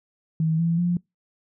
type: tone with pitch steps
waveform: sine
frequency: 160 / 167.37 / 175.09 Hz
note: D#3 / E3 / F3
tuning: +49 / +27 / +5 cents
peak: -19 dBFS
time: 0.4-0.97 s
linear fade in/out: 2 ms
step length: 190 ms
effects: noise-tail reverb RT60 0.2 s tail -26 dB re dry